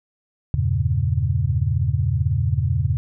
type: chord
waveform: sine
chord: E diminished seventh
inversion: none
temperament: equal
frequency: 82.41 / 98 / 116.54 / 138.59 Hz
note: E2 / G2 / Bb2 / Db3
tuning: 0 / 0 / 0 / 0 cents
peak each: -23 dBFS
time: 0.54-2.97 s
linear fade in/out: 0 ms
effects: none